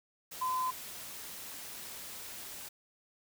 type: tone in noise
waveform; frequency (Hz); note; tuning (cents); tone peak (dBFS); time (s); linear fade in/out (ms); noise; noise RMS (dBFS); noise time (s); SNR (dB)
sine; 1022; C6; -41; -30; 0.41-0.71; 10; white; -45; 0.31-2.69; +12
effects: none